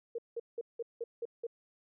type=tone bursts; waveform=sine; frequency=466.2 Hz; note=A#4; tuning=in tune; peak=-34 dBFS; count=7; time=0.15-1.468 s; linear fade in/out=5 ms; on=34 ms; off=180 ms; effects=none